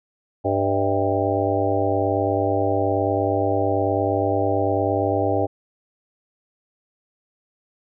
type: harmonic tone with a mistuned harmonic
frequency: 98.9 Hz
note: G2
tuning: 16 cents sharp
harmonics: 1 / 3 / 4 / 5 / 6 / 7 / 8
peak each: -26 / -26 / -26 / -26 / -26 / -26 / -26 dBFS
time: 0.44-5.47 s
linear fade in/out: 20 ms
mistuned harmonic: 7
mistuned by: -77 cents
effects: none